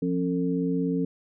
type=tone cluster; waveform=sine; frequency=174.7 / 271.3 / 449.1 Hz; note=F3 / C#4 / A4; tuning=+1 / -37 / +35 cents; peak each=-27 / -26 / -31 dBFS; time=0.02-1.05 s; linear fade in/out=5 ms; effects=none